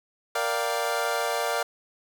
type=chord; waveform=25% pulse; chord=G minor seventh; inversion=first; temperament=equal; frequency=466.2 / 587.3 / 698.5 / 784 Hz; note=Bb4 / D5 / F5 / G5; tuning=0 / 0 / 0 / 0 cents; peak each=-27 / -26 / -26 / -30 dBFS; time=0.35-1.63 s; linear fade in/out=5 ms; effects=none